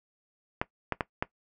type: clicks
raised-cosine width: 0.5 ms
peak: -12 dBFS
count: 4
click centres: 0.615 / 0.923 / 1.008 / 1.225 s
effects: noise-tail reverb RT60 0.1 s tail -18 dB re dry